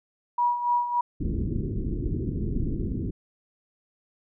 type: tone with tremolo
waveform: sine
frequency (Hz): 965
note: B5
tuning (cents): -40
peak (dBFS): -19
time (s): 0.38-1.01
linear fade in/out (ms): 5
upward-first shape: sine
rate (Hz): 3.5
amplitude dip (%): 65
type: low-pass noise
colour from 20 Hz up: pink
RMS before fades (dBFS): -28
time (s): 1.2-3.11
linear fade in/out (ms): 10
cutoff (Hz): 380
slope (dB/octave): 48
effects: none